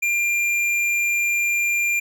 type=tone with tanh clipping; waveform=sine; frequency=2390 Hz; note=D7; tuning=30 cents sharp; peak=-20 dBFS; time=0.02-2 s; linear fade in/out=10 ms; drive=13 dB; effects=none